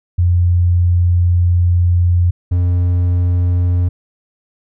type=tone pair in turn; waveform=sine / triangle; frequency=88 / 88.66 Hz; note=F2 / F2; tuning=+14 / +27 cents; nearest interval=unison; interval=13 cents; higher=second; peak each=-9 dBFS; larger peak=neither; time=0.18-2.31 / 2.51-3.89 s; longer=first; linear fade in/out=10 ms; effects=none